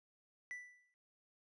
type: tone with exponential decay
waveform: triangle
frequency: 1975.5 Hz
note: B6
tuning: in tune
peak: -39 dBFS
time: 0.51-0.94 s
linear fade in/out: 0 ms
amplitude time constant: 92 ms
effects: resampled to 24000 Hz